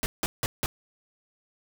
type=noise bursts; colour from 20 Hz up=pink; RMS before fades=-27 dBFS; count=4; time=0.03-0.66 s; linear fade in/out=0 ms; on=30 ms; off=170 ms; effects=none